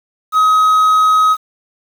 triangle tone with quantisation, 1267 Hz, D#6, 31 cents sharp, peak -6 dBFS, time 0.32-1.37 s, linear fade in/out 50 ms, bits 6, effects none

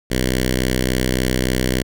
5% pulse tone with notch filter, 63.5 Hz, B1, 49 cents sharp, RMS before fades -19 dBFS, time 0.1-1.83 s, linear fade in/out 20 ms, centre 810 Hz, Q 0.73, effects none

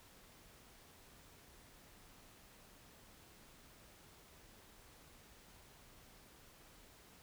silence, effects pink hiss -62 dBFS RMS until 7.22 s

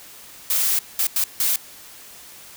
blue noise bursts at uneven times, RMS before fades -20 dBFS, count 4, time 0.5-0.79 / 0.99-1.07 / 1.16-1.24 / 1.4-1.56 s, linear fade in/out 2 ms, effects white hiss -43 dBFS RMS until 2.56 s

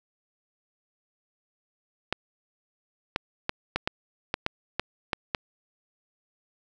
clicks, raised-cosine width 0.3 ms, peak -9 dBFS, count 10, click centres 2.126 / 3.161 / 3.494 / 3.76 / 3.875 / 4.341 / 4.464 / 4.796 / 5.132 / 5.348 s, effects none

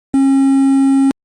triangle tone with quantisation, 271.4 Hz, C#4, 36 cents flat, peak -6 dBFS, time 0.14-1.11 s, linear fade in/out 0 ms, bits 5, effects low-pass 8000 Hz 12 dB/octave + Opus 48 kbps

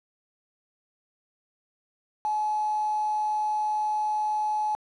sine tone with quantisation, 851 Hz, G#5, 42 cents sharp, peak -24 dBFS, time 2.25-4.75 s, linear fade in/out 0 ms, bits 6, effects low-pass 4000 Hz 12 dB/octave

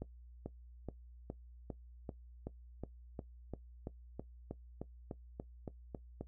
accelerating click train, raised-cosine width 2 ms, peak -28 dBFS, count 19, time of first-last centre 0.02-6.21 s, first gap 440 ms, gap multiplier 0.97, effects noise-tail reverb RT60 0.1 s tail -17 dB re dry + added 60 Hz sine -53 dBFS peak until 6.27 s

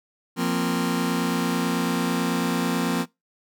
sawtooth chord, F suspended fourth, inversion none, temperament just, 174.61 / 232.8 / 261.9 Hz, F3 / Bb3 / C4, 0 / -2 / +2 cents, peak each -22 dBFS, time 0.36-3.06 s, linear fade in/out 50 ms, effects noise-tail reverb RT60 0.2 s tail -22 dB re dry

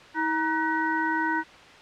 sine tone cluster, 320.7 / 945 / 1502 / 1910 Hz, E4 / A#5 / F#6 / A#6, -48 / +23 / +26 / +42 cents, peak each -29 / -27 / -28 / -32 dBFS, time 0.14-1.44 s, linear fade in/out 50 ms, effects white hiss -47 dBFS RMS until 1.81 s + low-pass 3000 Hz 12 dB/octave

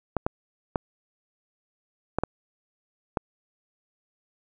clicks, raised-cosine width 1 ms, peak -10 dBFS, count 6, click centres 0.167 / 0.265 / 0.758 / 2.186 / 2.236 / 3.172 s, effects none

